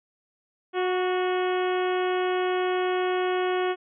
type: harmonic tone with a mistuned harmonic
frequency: 365.6 Hz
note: F#4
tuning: 21 cents flat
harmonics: 1 / 2 / 3 / 4 / 5 / 6 / 7 / 8 / 9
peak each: -24 / -30 / -34 / -36 / -38 / -40 / -41 / -42 / -43 dBFS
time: 0.73-3.76 s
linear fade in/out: 50 ms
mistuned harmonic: 3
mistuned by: +32 cents
effects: none